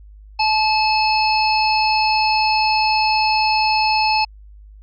harmonic tone, 865 Hz, A5, 30 cents flat, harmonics 1 / 3 / 5 / 6, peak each -16 / -21 / -23 / -24 dBFS, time 0.39-4.25 s, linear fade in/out 10 ms, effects added 51 Hz sine -39 dBFS peak until 4.82 s

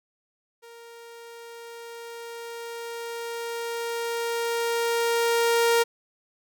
sawtooth tone with level ramp, 466.2 Hz, A#4, in tune, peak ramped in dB -41 to -14 dBFS, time 0.62-5.84 s, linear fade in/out 20 ms, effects none

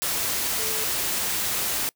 sine tone in noise, 440 Hz, A4, in tune, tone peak -35 dBFS, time 0.59-0.84 s, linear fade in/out 0 ms, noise white, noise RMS -26 dBFS, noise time 0.02-1.89 s, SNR -12 dB, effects noise-tail reverb RT60 0.1 s tail -25 dB re dry

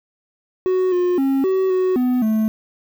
triangle tone with pitch steps, 370.6 / 357.2 / 270.8 / 378.8 / 370.7 / 250.6 / 218.4 Hz, F#4 / F4 / C#4 / F#4 / F#4 / B3 / A3, +3 / +39 / -40 / +41 / +3 / +25 / -13 cents, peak -13 dBFS, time 0.66-2.48 s, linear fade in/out 0 ms, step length 260 ms, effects 7-bit

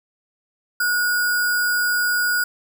sine tone with sample-and-hold, 1454 Hz, F#6, 31 cents flat, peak -17 dBFS, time 0.8-2.44 s, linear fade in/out 5 ms, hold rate 6300 Hz, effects none

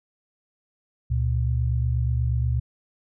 sine tone pair together, 70.88 / 119.2 Hz, C#2 / A#2, +39 / +39 cents, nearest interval major sixth, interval 900 cents, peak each -23 dBFS, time 1.1-2.6 s, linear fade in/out 10 ms, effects none

